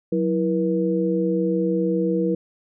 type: tone cluster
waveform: sine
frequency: 183.5 / 329.1 / 481.7 Hz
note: F#3 / E4 / B4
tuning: -14 / -3 / -43 cents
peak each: -23 dBFS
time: 0.12-2.35 s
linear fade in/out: 5 ms
effects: none